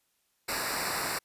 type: noise with comb filter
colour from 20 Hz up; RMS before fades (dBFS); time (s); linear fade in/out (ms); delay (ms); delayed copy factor
pink; -32; 0.48-1.19; 10; 0.31; -0.9
effects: white hiss -74 dBFS RMS until 1.24 s + resampled to 32000 Hz